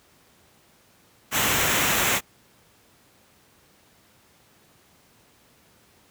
pink noise with comb filter, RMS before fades -22 dBFS, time 1.31-2.21 s, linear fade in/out 50 ms, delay 0.21 ms, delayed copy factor -0.55, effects pink hiss -58 dBFS RMS until 6.1 s + high-pass 80 Hz 12 dB/octave

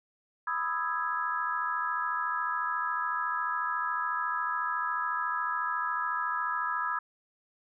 sine chord, E major seventh, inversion second, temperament equal with one note detuned, 991.8 / 1244.5 / 1318.5 / 1661.2 Hz, B5 / D#6 / E6 / G#6, +7 / 0 / 0 / 0 cents, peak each -34 dBFS, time 0.47-6.99 s, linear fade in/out 5 ms, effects none

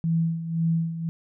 sine tone with tremolo, 164.81 Hz, E3, in tune, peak -19 dBFS, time 0.04-1.09 s, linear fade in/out 0 ms, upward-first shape sine, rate 1.9 Hz, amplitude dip 70%, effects none

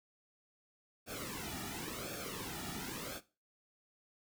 pink noise with flanger, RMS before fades -43 dBFS, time 1.06-3.21 s, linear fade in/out 50 ms, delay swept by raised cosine 1 to 1.94 ms, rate 0.93 Hz, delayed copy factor -0.8, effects noise-tail reverb RT60 0.3 s tail -17 dB re dry

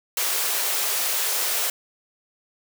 white high-pass noise, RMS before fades -24 dBFS, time 0.17-1.7 s, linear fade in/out 2 ms, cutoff 370 Hz, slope 48 dB/octave, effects none

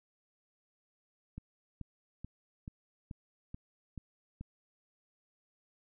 click train, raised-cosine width 5 ms, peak -30 dBFS, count 8, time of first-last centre 1.38-4.41 s, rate 2.31 Hz, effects none

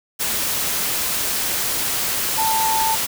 sine tone in noise, 888 Hz, A5, 16 cents sharp, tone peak -18 dBFS, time 2.37-2.96 s, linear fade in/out 20 ms, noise white, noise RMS -22 dBFS, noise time 0.19-3.07 s, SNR +1 dB, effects none

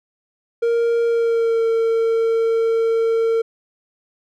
triangle tone with pitch glide, 466.2 to 454.5 Hz, A#4 to A#4, 0 to -44 cents, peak -13 dBFS, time 0.62-3.42 s, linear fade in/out 10 ms, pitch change -44 cents, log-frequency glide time 1.05-1.66 s, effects none

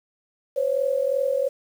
sine tone pair together, 511.6 / 554.4 Hz, C5 / C#5, -39 / 0 cents, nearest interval minor second, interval 139 cents, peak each -24 / -22 dBFS, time 0.56-1.49 s, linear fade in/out 10 ms, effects 8-bit

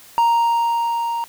triangle tone with level ramp, 932.3 Hz, A#5, in tune, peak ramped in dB -10 to -19 dBFS, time 0.18-1.24 s, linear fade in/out 0 ms, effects white hiss -45 dBFS RMS until 1.28 s

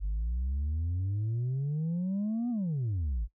sine exponential two-way sweep, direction up then down, 47.98 to 246.9 to 47.98 Hz, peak -26 dBFS, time 0-3.28 s, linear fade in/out 50 ms, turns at 2.5 s, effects noise-tail reverb RT60 0.1 s tail -22 dB re dry + tanh soft clip ceiling -27 dBFS

